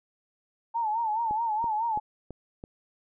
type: tone with vibrato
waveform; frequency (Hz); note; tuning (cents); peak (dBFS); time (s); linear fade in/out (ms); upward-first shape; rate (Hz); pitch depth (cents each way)
sine; 890; A5; +20; -25; 0.74-2; 20; sine; 4.7; 97
type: click train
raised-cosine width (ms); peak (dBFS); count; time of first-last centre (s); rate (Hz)
2; -26; 5; 1.31-2.639; 3.01
effects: none

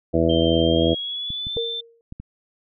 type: harmonic tone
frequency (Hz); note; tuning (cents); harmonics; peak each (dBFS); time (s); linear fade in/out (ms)
82.41; E2; 0; 1 / 2 / 3 / 4 / 5 / 6 / 7 / 8; -25 / -25 / -25 / -21 / -29 / -22 / -27 / -25; 0.13-0.95; 20
type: tone with pitch glide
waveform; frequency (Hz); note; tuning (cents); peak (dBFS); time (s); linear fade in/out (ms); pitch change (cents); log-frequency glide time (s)
sine; 3146 to 3552; G7 to A7; +6 to +16; -26; 0.29-1.81; 10; +210; 0.58-1.55
type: clicks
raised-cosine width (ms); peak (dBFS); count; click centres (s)
5; -22; 5; 1.304 / 1.469 / 1.566 / 2.124 / 2.2
type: tone with exponential decay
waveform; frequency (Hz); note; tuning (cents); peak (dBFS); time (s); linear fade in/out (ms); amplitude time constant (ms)
sine; 463.1; A#4; -11; -20; 1.57-2.01; 1; 95
effects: none

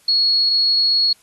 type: tone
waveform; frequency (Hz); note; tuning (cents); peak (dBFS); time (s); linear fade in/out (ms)
sine; 4336; C#8; -39; -13; 0.08-1.13; 5
effects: white hiss -54 dBFS RMS until 1.22 s + AAC 32 kbps

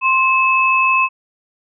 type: tone pair together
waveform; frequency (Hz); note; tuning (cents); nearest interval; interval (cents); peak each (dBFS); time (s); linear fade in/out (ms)
sine; 1052 / 2595; C6 / E7; +9 / -28; octave + major third; 1563; -14; 0.01-1.09; 50
effects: none

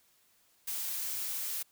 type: noise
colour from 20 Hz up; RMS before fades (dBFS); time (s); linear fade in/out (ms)
blue; -36; 0.67-1.63; 10
effects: white hiss -68 dBFS RMS until 1.71 s

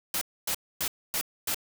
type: noise bursts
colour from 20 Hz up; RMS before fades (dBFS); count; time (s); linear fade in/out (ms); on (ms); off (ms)
white; -29; 5; 0.14-1.545; 2; 73; 260
effects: none

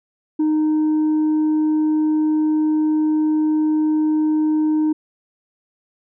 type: tone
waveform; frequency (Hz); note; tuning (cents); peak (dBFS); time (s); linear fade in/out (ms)
sine; 308.6; D#4; -14; -12; 0.39-4.93; 10
effects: tanh soft clip ceiling -14 dBFS

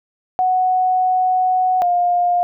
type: tone pair in turn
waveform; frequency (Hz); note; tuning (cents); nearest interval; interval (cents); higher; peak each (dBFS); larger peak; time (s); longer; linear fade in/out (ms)
sine; 740 / 707.5; F#5 / F5; 0 / +22; minor second; 78; first; -13; neither; 0.39-1.82 / 1.82-2.43; first; 0
effects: none

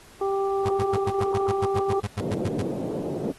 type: harmonic tone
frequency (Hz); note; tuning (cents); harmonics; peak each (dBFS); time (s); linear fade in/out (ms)
392.3; G4; +1; 1 / 2 / 3; -23 / -29 / -33; 0.21-2; 5
type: tone bursts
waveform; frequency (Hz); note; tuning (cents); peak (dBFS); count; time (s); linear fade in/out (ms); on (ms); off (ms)
35% pulse; 102.2; G#2; -27; -23; 15; 0.65-2.625; 10; 43; 95
type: band-pass noise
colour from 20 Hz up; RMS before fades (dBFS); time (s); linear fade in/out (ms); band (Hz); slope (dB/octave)
white; -29; 2.2-3.32; 5; 130 to 490; 24
effects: pink hiss -51 dBFS RMS until 3.38 s + AAC 32 kbps

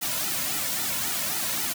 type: noise with flanger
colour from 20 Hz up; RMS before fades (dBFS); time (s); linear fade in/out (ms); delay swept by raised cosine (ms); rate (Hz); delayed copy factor
white; -28; 0.01-1.74; 20; 1.8 to 2.58; 3.7; -0.9
effects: none

